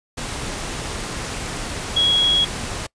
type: tone in noise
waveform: sine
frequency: 3322 Hz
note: G#7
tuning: in tune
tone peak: -14 dBFS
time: 1.96-2.45 s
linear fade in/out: 10 ms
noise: pink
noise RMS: -28 dBFS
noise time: 0.17-2.87 s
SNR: +11 dB
effects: noise-tail reverb RT60 0.1 s tail -24 dB re dry + resampled to 22050 Hz